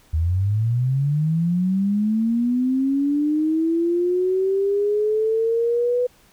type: linear sweep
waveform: sine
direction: up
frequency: 76.2 to 497 Hz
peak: -17 dBFS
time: 0.13-6.07 s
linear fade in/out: 10 ms
effects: pink hiss -55 dBFS RMS until 6.32 s